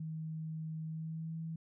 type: tone with pitch glide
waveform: sine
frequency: 158.6 to 162.4 Hz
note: D#3 to E3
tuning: +33 to -26 cents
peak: -38 dBFS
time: 0-1.56 s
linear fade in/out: 5 ms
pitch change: +41 cents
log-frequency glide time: 0.85-1.36 s
effects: none